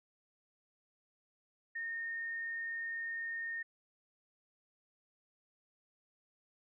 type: tone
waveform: sine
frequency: 1836 Hz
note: A#6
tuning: 27 cents flat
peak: -37 dBFS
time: 1.75-3.63 s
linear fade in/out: 10 ms
effects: none